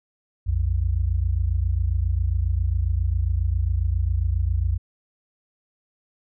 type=tone pair together; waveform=sine; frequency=59.93 / 87.31 Hz; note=A#1 / F2; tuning=+49 / 0 cents; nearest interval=perfect fifth; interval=651 cents; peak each=-22 dBFS; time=0.46-4.78 s; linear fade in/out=20 ms; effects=none